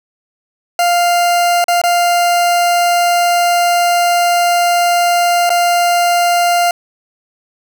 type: tone with dropouts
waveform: 40% pulse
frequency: 698.5 Hz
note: F5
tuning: in tune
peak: -9 dBFS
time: 0.79-6.71 s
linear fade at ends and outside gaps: 2 ms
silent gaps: 1.642-1.682 / 1.816-1.837 / 5.494-5.502 s
effects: none